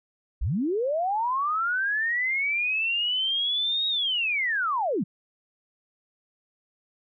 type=linear two-way sweep; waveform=sine; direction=up then down; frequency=37.1 to 3797 to 144.8 Hz; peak=-23 dBFS; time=0.41-5.04 s; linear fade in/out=10 ms; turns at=3.88 s; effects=none